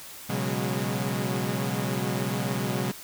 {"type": "tone cluster", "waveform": "sawtooth", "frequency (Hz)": [121.8, 138.4, 183.4, 204.1], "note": ["B2", "C#3", "F#3", "G#3"], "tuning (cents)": [-24, -2, -15, -30], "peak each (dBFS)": -28, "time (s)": [0.29, 2.92], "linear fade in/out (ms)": 10, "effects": ["white hiss -43 dBFS RMS until 3.03 s"]}